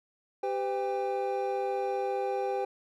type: tone cluster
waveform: triangle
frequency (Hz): 393.1 / 508 / 798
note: G4 / B4 / G5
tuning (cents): +5 / +49 / +31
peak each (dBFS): -31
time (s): 0.43-2.65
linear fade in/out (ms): 5
effects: none